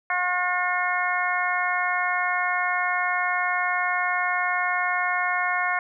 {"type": "harmonic tone", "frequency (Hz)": 360, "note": "F#4", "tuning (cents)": -47, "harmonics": [2, 3, 4, 5, 6], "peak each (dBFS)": [-28, -28, -28, -28, -28], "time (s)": [0.1, 5.79], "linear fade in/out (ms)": 2, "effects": []}